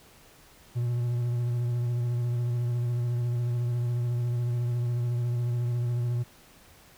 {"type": "tone with vibrato", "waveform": "triangle", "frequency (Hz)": 120.5, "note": "B2", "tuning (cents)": -42, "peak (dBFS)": -23, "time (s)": [0.75, 6.24], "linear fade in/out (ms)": 20, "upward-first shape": "triangle", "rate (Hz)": 14, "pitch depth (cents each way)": 29, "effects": ["pink hiss -55 dBFS RMS until 6.97 s"]}